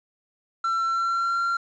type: tone with pitch glide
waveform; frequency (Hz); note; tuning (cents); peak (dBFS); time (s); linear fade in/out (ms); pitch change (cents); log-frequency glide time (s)
triangle; 1348 to 1376.3; E6 to F6; +38 to -26; -20; 0.64-1.57; 5; +36; 0.85-1.41
effects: resampled to 16000 Hz + 9-bit